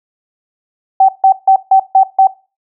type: tone bursts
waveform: sine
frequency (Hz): 769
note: G5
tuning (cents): -33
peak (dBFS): -3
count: 6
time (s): 1-2.272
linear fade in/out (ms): 5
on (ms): 87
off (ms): 150
effects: noise-tail reverb RT60 0.3 s tail -18 dB re dry